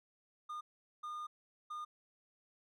triangle tone bursts at uneven times, 1217 Hz, D#6, 39 cents flat, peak -39 dBFS, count 3, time 0.49-0.61 / 1.03-1.27 / 1.7-1.85 s, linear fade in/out 10 ms, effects none

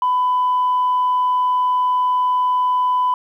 sine tone, 1000 Hz, B5, 21 cents sharp, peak -13 dBFS, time 0.02-3.14 s, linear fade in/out 2 ms, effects tanh soft clip ceiling -11 dBFS + 9-bit

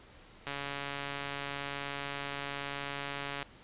click train, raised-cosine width 0.3 ms, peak -21 dBFS, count 418, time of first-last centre 0.47-3.427 s, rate 141 Hz, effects pink hiss -56 dBFS RMS until 3.63 s + resampled to 8000 Hz

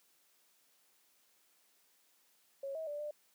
sine tone with pitch steps, 550 / 640 / 586 / 596 Hz, C#5 / D#5 / D5 / D5, -14 / +49 / -4 / +25 cents, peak -38 dBFS, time 2.63-3.11 s, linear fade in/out 5 ms, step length 120 ms, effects white hiss -71 dBFS RMS until 3.34 s + high-pass 200 Hz 12 dB/octave

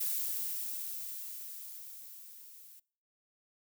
violet noise with level ramp, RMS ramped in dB -33 to -55 dBFS, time 0-2.8 s, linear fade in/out 10 ms, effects noise-tail reverb RT60 0.5 s tail -24 dB re dry

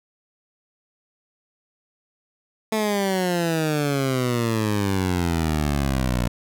15% pulse exponential sweep, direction down, 221 to 58.6 Hz, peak -14 dBFS, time 2.72-6.28 s, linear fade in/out 5 ms, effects none

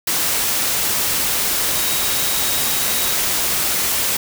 sine tone in noise, 3800 Hz, A#7, 33 cents sharp, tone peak -29 dBFS, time 1.75-3.15 s, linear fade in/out 5 ms, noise white, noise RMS -19 dBFS, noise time 0.07-4.17 s, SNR -13 dB, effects none

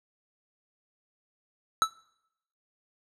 square tone with exponential decay, 1311 Hz, E6, 10 cents flat, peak -16 dBFS, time 1.82-1.91 s, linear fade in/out 0 ms, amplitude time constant 19 ms, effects noise-tail reverb RT60 0.8 s tail -24 dB re dry + low-pass 9000 Hz 12 dB/octave

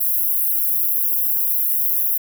white high-pass noise, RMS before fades -19 dBFS, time 0-2.18 s, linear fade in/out 10 ms, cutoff 11000 Hz, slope 96 dB/octave, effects none

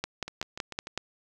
two click trains, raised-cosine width 0.2 ms, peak -13 / -21 dBFS, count 6 / 5, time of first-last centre 0.04-0.976 / 0.28-0.871 s, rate 5.34 / 6.77 Hz, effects none

